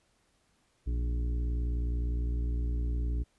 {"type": "harmonic tone with a mistuned harmonic", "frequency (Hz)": 59.4, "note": "A#1", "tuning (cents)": 33, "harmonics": [1, 2, 3, 4, 5, 6, 7], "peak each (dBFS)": [-28, -41, -49, -49, -45, -56, -52], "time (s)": [0.86, 3.24], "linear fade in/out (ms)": 20, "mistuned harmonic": 3, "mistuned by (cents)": -76, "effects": ["pink hiss -71 dBFS RMS until 3.38 s", "resampled to 24000 Hz"]}